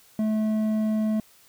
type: tone with hard clipping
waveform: sine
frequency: 216.5 Hz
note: A3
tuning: 28 cents flat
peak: -23 dBFS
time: 0.19-1.2 s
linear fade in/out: 2 ms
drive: 6 dB
effects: white hiss -56 dBFS RMS until 1.48 s